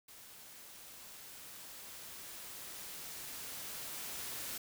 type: noise with level ramp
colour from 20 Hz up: white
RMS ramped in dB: -55 to -42 dBFS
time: 0.08-4.58 s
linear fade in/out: 5 ms
effects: none